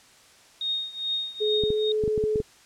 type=tone with tremolo; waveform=sine; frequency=3711 Hz; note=A#7; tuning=9 cents flat; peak=-23 dBFS; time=0.61-1.92 s; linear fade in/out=2 ms; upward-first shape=triangle; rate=2.4 Hz; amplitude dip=90%
type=tone with pitch glide; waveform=sine; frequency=425.2 to 429.6 Hz; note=G#4 to A4; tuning=+41 to -41 cents; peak=-22 dBFS; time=1.4-2.42 s; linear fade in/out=20 ms; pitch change=+18 cents; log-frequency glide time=1.62-1.85 s
type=clicks; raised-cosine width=3 ms; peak=-17 dBFS; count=8; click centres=1.637 / 1.704 / 2.038 / 2.078 / 2.178 / 2.239 / 2.358 / 2.402 s
effects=white hiss -54 dBFS RMS until 2.65 s + low-pass 8000 Hz 12 dB/octave

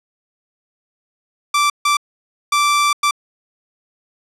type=tone bursts at uneven times; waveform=sawtooth; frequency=1170 Hz; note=D6; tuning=7 cents flat; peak=-9 dBFS; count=4; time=1.54-1.7 / 1.85-1.97 / 2.52-2.93 / 3.03-3.11 s; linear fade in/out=5 ms; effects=low-pass 10000 Hz 12 dB/octave

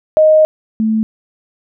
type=tone pair in turn; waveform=sine; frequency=622.3 / 219.5 Hz; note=D#5 / A3; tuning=0 / -4 cents; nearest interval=octave + tritone; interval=1804 cents; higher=first; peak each=-5 / -11 dBFS; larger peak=first; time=0.17-0.45 / 0.8-1.03 s; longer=first; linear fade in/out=0 ms; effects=none

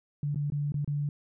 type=tone with dropouts; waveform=sine; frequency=145.3 Hz; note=D3; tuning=18 cents flat; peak=-27 dBFS; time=0.23-1.09 s; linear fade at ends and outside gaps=2 ms; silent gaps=0.346-0.358 / 0.501-0.521 / 0.721-0.742 / 0.846-0.876 s; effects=none

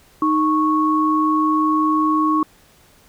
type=tone pair together; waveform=sine; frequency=310 / 1104.7 Hz; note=D#4 / C#6; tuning=-6 / -6 cents; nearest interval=octave + minor seventh; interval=2200 cents; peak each=-17 dBFS; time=0.22-2.43 s; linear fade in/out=2 ms; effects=pink hiss -52 dBFS RMS until 3.08 s

